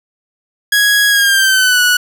sawtooth tone with pitch glide, 1661.2 to 1471.4 Hz, G#6 to F#6, 0 to -10 cents, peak -5 dBFS, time 0.72-1.97 s, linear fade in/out 5 ms, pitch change -210 cents, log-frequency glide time 1.09-1.81 s, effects none

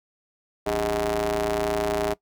sawtooth ring-modulated tone, 111.6 Hz, A2, 25 cents sharp, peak -16 dBFS, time 0.66-2.14 s, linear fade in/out 10 ms, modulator 517 Hz, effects noise-tail reverb RT60 0.1 s tail -20 dB re dry

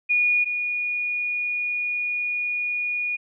sine tone pair in turn, 2448 / 2448 Hz, D#7 / D#7, -29 / -29 cents, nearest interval unison, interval 0 cents, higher neither, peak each -17 / -23 dBFS, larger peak first, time 0.09-0.45 / 0.45-3.17 s, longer second, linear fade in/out 20 ms, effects none

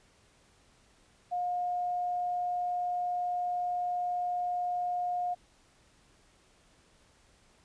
sine tone, 714 Hz, F5, 38 cents sharp, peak -29 dBFS, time 1.31-5.35 s, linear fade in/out 20 ms, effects pink hiss -64 dBFS RMS until 7.64 s + resampled to 22050 Hz

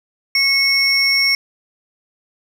sine tone pair together, 2186 / 5496 Hz, C#7 / F8, -25 / -29 cents, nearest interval octave + major third, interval 1596 cents, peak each -13 dBFS, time 0.35-1.35 s, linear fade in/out 2 ms, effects tanh soft clip ceiling -9 dBFS + 8-bit

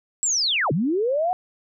sine linear two-way sweep, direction down then up, 7850 to 130 to 750 Hz, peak -19 dBFS, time 0.23-1.33 s, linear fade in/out 0 ms, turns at 0.72 s, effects none

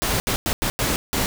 pink noise bursts at uneven times, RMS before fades -22 dBFS, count 6, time 0.02-0.2 / 0.27-0.36 / 0.46-0.53 / 0.62-0.7 / 0.79-0.96 / 1.13-1.26 s, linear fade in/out 0 ms, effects none

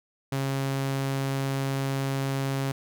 sawtooth tone, 136.1 Hz, C#3, 31 cents flat, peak -22 dBFS, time 0.32-2.72 s, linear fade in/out 5 ms, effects none

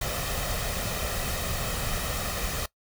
pink noise with comb filter, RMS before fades -30 dBFS, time 0.01-2.66 s, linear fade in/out 5 ms, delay 1.6 ms, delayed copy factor +0.55, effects noise-tail reverb RT60 0.1 s tail -20 dB re dry

